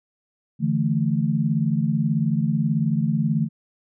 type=chord; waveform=sine; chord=D suspended second; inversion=none; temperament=just; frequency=146.83 / 165.19 / 220.2 Hz; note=D3 / E3 / A3; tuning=0 / +4 / +2 cents; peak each=-23 dBFS; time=0.59-3.49 s; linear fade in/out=50 ms; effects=none